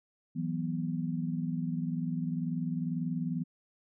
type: chord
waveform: sine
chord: E suspended second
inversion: none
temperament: equal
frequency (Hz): 164.81 / 185 / 246.9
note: E3 / F#3 / B3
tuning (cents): 0 / 0 / 0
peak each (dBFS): -33 / -37 / -35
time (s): 0.35-3.44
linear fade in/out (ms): 20
effects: none